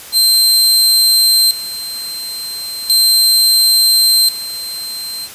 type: tone with tremolo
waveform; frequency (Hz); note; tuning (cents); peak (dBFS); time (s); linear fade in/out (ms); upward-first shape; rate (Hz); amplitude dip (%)
sawtooth; 4130; C8; -23; -5; 0.12-5.29; 50; square; 0.36; 80
effects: white hiss -33 dBFS RMS until 5.34 s + resampled to 32000 Hz